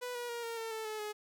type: tone with pitch steps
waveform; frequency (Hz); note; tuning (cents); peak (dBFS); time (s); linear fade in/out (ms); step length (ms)
sawtooth; 493.9 / 482.9 / 472.1 / 461.6 / 451.3 / 441.3 / 431.5 / 421.8; B4 / B4 / A#4 / A#4 / A4 / A4 / A4 / G#4; 0 / -39 / +22 / -17 / +44 / +5 / -34 / +27; -34; 0.01-1.13; 20; 140
effects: none